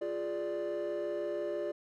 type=chord; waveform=triangle; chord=D diminished; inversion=first; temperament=equal; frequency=349.2 / 415.3 / 587.3 Hz; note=F4 / Ab4 / D5; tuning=0 / 0 / 0 cents; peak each=-35 / -36 / -33 dBFS; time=0.01-1.72 s; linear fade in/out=10 ms; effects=tanh soft clip ceiling -26 dBFS